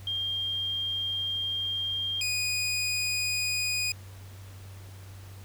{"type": "tone pair in turn", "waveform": ["sine", "20% pulse"], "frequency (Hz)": [3204, 2475], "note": ["G7", "D#7"], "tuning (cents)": [37, -10], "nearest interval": "major third", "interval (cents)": 447, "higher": "first", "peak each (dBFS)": [-28, -22], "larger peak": "second", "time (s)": [[0.07, 2.21], [2.21, 3.92]], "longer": "first", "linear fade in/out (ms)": 2, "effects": ["added 96 Hz sine -43 dBFS peak until 5.44 s", "pink hiss -53 dBFS RMS until 5.44 s"]}